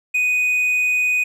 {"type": "tone", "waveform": "triangle", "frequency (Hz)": 2489, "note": "D#7", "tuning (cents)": 0, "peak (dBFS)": -14, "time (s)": [0.14, 1.24], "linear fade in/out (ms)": 10, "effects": []}